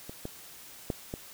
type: clicks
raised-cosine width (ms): 2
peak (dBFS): -27 / -22 / -16 / -21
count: 4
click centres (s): 0.095 / 0.254 / 0.902 / 1.139
effects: white hiss -49 dBFS RMS until 1.33 s